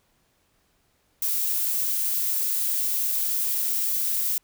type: noise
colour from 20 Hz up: violet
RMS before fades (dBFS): -25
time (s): 1.22-4.38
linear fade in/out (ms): 2
effects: pink hiss -67 dBFS RMS until 4.43 s